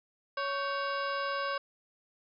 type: harmonic tone with a mistuned harmonic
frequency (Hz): 558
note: C#5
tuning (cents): +11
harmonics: 1 / 2 / 3 / 4 / 5 / 6 / 7 / 8 / 9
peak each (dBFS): -36 / -34 / -37 / -47 / -44 / -51 / -48 / -52 / -46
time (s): 0.37-1.58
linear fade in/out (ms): 5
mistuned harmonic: 3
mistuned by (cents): -130
effects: none